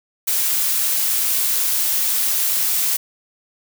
blue noise, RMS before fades -19 dBFS, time 0.27-2.97 s, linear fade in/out 10 ms, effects none

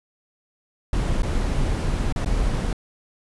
brown noise with dropouts, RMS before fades -22 dBFS, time 0.93-2.73 s, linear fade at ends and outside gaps 2 ms, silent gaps 1.221-1.231 / 2.125-2.16 / 2.247-2.259 s, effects resampled to 24000 Hz

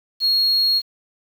sine tone, 4295 Hz, C8, 44 cents sharp, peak -13 dBFS, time 0.2-0.82 s, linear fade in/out 50 ms, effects tanh soft clip ceiling -12 dBFS + 7-bit

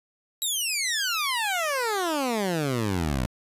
15% pulse exponential sweep, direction down, 3904 to 58.27 Hz, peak -18 dBFS, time 0.42-3.26 s, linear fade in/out 0 ms, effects resampled to 32000 Hz

